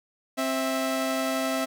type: tone pair together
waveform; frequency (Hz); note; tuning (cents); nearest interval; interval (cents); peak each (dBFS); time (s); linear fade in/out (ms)
sawtooth; 264.7 / 656; C4 / E5; +20 / -9; octave + major third; 1571; -24; 0.37-1.66; 20
effects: none